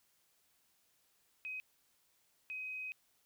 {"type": "tone bursts at uneven times", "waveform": "sine", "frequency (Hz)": 2522, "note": "D#7", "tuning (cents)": 23, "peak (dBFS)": -40, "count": 2, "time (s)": [[1.45, 1.6], [2.5, 2.92]], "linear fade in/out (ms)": 0, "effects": ["white hiss -74 dBFS RMS until 3.25 s"]}